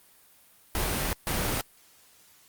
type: noise bursts at uneven times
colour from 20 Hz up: pink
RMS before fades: -28 dBFS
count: 2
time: 0.75-1.13 / 1.27-1.61 s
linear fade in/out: 0 ms
effects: white hiss -58 dBFS RMS until 2.48 s + Opus 32 kbps